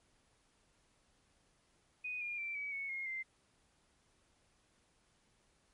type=tone with pitch steps; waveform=sine; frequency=2488 / 2416 / 2346 / 2278 / 2211 / 2147 / 2085 Hz; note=D#7 / D7 / D7 / C#7 / C#7 / C7 / C7; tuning=-1 / +48 / -2 / +47 / -5 / +44 / -7 cents; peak=-38 dBFS; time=2.04-3.23 s; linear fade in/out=10 ms; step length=170 ms; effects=pink hiss -73 dBFS RMS until 5.73 s + MP3 48 kbps